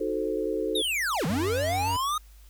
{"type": "chord", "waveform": "sine", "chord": "D# diminished seventh", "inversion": "none", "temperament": "equal", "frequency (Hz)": [311.1, 370, 440, 523.3], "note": ["D#4", "F#4", "A4", "C5"], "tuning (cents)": [0, 0, 0, 0], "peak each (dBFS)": [-32, -32, -29, -33], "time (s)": [0, 0.82], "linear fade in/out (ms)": 10}
{"type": "linear two-way sweep", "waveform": "square", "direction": "down then up", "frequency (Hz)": [3833, 142.5, 1262], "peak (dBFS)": -26, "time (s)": [0.75, 2.18], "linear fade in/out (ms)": 5, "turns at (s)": 1.26}
{"type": "tone with vibrato", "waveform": "square", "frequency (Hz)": 92.5, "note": "F#2", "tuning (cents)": 0, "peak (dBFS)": -31, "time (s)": [1.29, 1.97], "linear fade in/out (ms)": 10, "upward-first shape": "sine", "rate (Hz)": 7, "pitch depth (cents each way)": 58}
{"effects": ["added 51 Hz sine -48 dBFS peak until 2.49 s", "white hiss -60 dBFS RMS until 2.49 s"]}